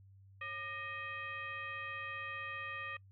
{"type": "tone with frequency modulation", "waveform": "sine", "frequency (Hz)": 1864.7, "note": "A#6", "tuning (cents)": 0, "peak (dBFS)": -40, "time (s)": [0.41, 2.97], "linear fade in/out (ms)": 5, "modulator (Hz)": 659, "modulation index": 1.3, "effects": ["noise-tail reverb RT60 0.1 s tail -26 dB re dry", "added 97 Hz sine -57 dBFS peak until 3.11 s"]}